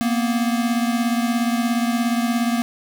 square beating tone pair, 233.1 / 250.1 Hz, A#3 / B3, 0 / +22 cents, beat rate 17 Hz, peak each -20 / -25 dBFS, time 0.01-2.62 s, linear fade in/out 0 ms, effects none

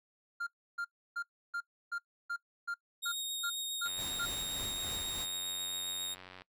triangle tone bursts, 1396.9 Hz, F6, in tune, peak -32 dBFS, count 11, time 0.4-4.259 s, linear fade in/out 10 ms, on 69 ms, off 310 ms
sawtooth tone with vibrato, 3729 Hz, A#7, in tune, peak -33 dBFS, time 3.02-6.15 s, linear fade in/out 20 ms, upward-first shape sine, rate 7.4 Hz, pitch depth 11 cents each way
click train, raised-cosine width 0.3 ms, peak -33 dBFS, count 237, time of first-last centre 3.86-6.42 s, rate 92.2 Hz
pink noise with tremolo, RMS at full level -44 dBFS, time 3.96-5.27 s, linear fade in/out 50 ms, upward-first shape sine, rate 3.4 Hz, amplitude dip 40%
effects noise-tail reverb RT60 0.1 s tail -22 dB re dry

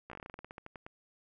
slowing click train, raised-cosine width 0.5 ms, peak -30 dBFS, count 17, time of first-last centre 0.1-0.865 s, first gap 15 ms, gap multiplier 1.14, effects none

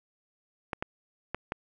clicks, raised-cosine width 0.5 ms, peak -16 dBFS, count 4, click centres 0.732 / 0.825 / 1.346 / 1.521 s, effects none

